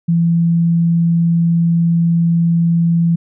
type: tone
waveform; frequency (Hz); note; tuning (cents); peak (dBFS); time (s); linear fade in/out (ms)
sine; 168.3; E3; +36; -10; 0.08-3.16; 10
effects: none